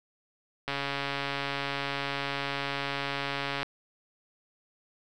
click train, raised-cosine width 0.3 ms, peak -15 dBFS, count 414, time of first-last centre 0.68-3.63 s, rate 140 Hz, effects none

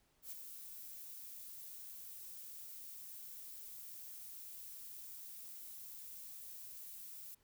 violet noise with ADSR envelope, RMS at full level -45 dBFS, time 0.22-7.35 s, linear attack 99 ms, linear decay 15 ms, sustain -6 dB, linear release 11 ms, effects pink hiss -75 dBFS RMS until 7.43 s

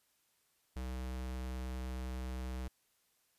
square tone, 63.6 Hz, C2, 48 cents flat, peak -39 dBFS, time 0.76-2.68 s, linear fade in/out 5 ms, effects white hiss -75 dBFS RMS until 3.38 s + resampled to 32000 Hz

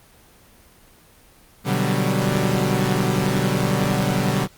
sawtooth chord, G major seventh, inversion first, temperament equal, 123.47 / 146.83 / 185 / 196 Hz, B2 / D3 / F#3 / G3, 0 / 0 / 0 / 0 cents, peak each -20 dBFS, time 1.64-4.48 s, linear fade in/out 50 ms, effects pink hiss -51 dBFS RMS until 4.57 s + Opus 24 kbps

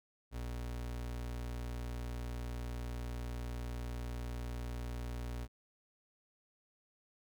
35% pulse tone, 60 Hz, B1, 49 cents flat, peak -37 dBFS, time 0.31-5.48 s, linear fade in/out 50 ms, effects none

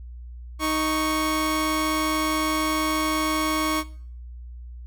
sawtooth tone pair together, 311.1 / 1108.6 Hz, D#4 / C#6, 0 / 0 cents, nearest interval octave + minor seventh, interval 2200 cents, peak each -21 dBFS, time 0.59-3.84 s, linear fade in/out 50 ms, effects noise-tail reverb RT60 0.5 s tail -19 dB re dry + added 60 Hz sine -36 dBFS peak until 4.86 s

